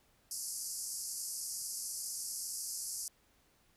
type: band-pass noise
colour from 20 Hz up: white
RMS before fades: -41 dBFS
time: 0.31-3.08 s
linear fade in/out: 2 ms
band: 4700 to 12000 Hz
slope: 96 dB/octave
effects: pink hiss -70 dBFS RMS until 3.76 s